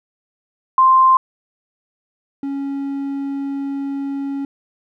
sine / triangle tone pair in turn, 1046.5 / 277.2 Hz, C6 / C#4, 0 / 0 cents, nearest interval octave + major seventh, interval 2300 cents, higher first, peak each -8 / -19 dBFS, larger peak first, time 0.78-1.17 / 2.43-4.45 s, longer second, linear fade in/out 2 ms, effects none

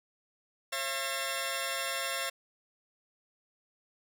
10% pulse tone cluster, 540 / 678 / 1804 Hz, C#5 / E5 / A6, -45 / +49 / +43 cents, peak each -28 dBFS, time 0.72-2.3 s, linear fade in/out 10 ms, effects none

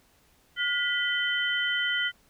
sine tone cluster, 1433 / 1973 / 3077 Hz, F6 / B6 / G7, +44 / -2 / -33 cents, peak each -29 dBFS, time 0.56-2.12 s, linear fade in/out 50 ms, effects pink hiss -63 dBFS RMS until 2.29 s

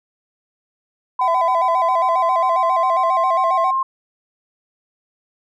sine tone with pitch glide, 1012 to 1061.7 Hz, B5 to C6, +42 to +25 cents, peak -16 dBFS, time 1.19-3.83 s, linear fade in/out 5 ms, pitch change +83 cents, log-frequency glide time 1.57-3.71 s
triangle tone with vibrato, 710 Hz, F5, 28 cents sharp, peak -16 dBFS, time 1.21-3.71 s, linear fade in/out 5 ms, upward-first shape square, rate 7.4 Hz, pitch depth 110 cents each way
effects none

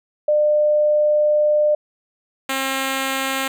sine / 5% pulse tone pair in turn, 600 / 267.8 Hz, D5 / C4, +37 / +40 cents, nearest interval octave + major second, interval 1397 cents, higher first, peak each -13 / -9 dBFS, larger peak second, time 0.28-1.75 / 2.49-3.48 s, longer first, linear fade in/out 5 ms, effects none

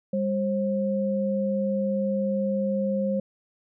sine tone pair together, 200.1 / 534.2 Hz, G3 / C5, +36 / +36 cents, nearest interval octave + perfect fourth, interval 1700 cents, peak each -25 / -26 dBFS, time 0.13-3.2 s, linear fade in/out 5 ms, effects none

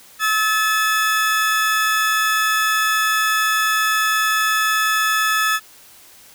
35% pulse tone pair together, 1291 / 1730.8 Hz, E6 / A6, -37 / -29 cents, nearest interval perfect fourth, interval 508 cents, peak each -17 dBFS, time 0.19-5.6 s, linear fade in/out 50 ms, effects white hiss -46 dBFS RMS until 6.34 s

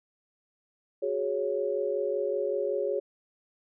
sine chord, F# suspended second, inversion none, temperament equal, 370 / 415.3 / 554.4 Hz, F#4 / G#4 / C#5, 0 / 0 / 0 cents, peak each -33 / -30 / -30 dBFS, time 1.02-3 s, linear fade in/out 10 ms, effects none

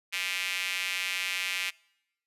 square tone with high-pass filter, 92.5 Hz, F#2, in tune, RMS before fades -32 dBFS, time 0.12-1.71 s, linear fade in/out 20 ms, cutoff 2400 Hz, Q 3.1, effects noise-tail reverb RT60 0.9 s tail -25 dB re dry + resampled to 32000 Hz

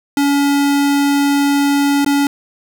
square tone with dropouts, 283.1 Hz, C#4, 37 cents sharp, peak -12 dBFS, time 0.17-2.27 s, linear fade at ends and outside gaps 2 ms, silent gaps 2.047-2.062 s, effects 9-bit

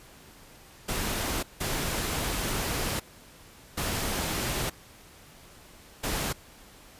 pink noise bursts at uneven times, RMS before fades -30 dBFS, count 4, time 0.88-1.43 / 1.6-3 / 3.77-4.7 / 6.03-6.33 s, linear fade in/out 10 ms, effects pink hiss -52 dBFS RMS until 6.99 s + resampled to 32000 Hz

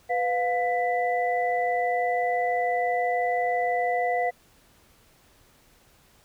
sine tone cluster, 496.6 / 709 / 1990 Hz, B4 / F5 / B6, +9 / +26 / +13 cents, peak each -28 / -24 / -31 dBFS, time 0.09-4.31 s, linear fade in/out 20 ms, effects pink hiss -59 dBFS RMS until 6.24 s

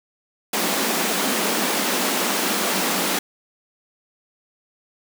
pink high-pass noise, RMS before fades -22 dBFS, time 0.53-3.19 s, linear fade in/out 5 ms, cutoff 180 Hz, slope 96 dB/octave, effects none

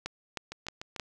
two click trains, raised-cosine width 0.2 ms, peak -22 / -17 dBFS, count 4 / 4, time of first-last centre 0.52-0.962 / 0.06-0.998 s, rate 6.78 / 3.2 Hz, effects none

